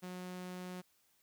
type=tone; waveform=sawtooth; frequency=181.7 Hz; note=F#3; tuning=31 cents flat; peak=-39 dBFS; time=0.02-0.82 s; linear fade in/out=20 ms; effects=white hiss -73 dBFS RMS until 1.22 s